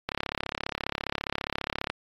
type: click train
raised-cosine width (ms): 0.3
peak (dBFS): -12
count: 64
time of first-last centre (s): 0.09-1.9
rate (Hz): 34.8
effects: AAC 32 kbps